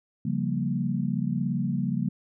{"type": "chord", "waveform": "sine", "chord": "G half-diminished seventh", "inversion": "second", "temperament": "equal", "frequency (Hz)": [138.59, 174.61, 196, 233.1], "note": ["Db3", "F3", "G3", "Bb3"], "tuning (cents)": [0, 0, 0, 0], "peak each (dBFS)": -30, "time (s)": [0.25, 2.09], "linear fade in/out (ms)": 5, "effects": []}